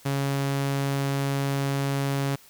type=tone; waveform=sawtooth; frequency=138.59 Hz; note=C#3; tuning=in tune; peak=-20 dBFS; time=0.05-2.36 s; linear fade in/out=10 ms; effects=white hiss -53 dBFS RMS until 2.49 s